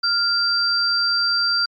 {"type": "tone pair together", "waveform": "sine", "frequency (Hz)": [1400, 4705], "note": ["F6", "D8"], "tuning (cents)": [4, 2], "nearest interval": "octave + major sixth", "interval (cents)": 2098, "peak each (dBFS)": [-21, -18], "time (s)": [0.03, 1.66], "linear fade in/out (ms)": 10, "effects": ["MP3 48 kbps"]}